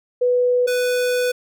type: tone pair in turn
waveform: sine / square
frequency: 493.9 / 495.8 Hz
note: B4 / B4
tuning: 0 / +7 cents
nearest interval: unison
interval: 7 cents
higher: second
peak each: -14 / -18 dBFS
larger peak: first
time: 0.21-0.67 / 0.67-1.32 s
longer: second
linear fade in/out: 10 ms
effects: none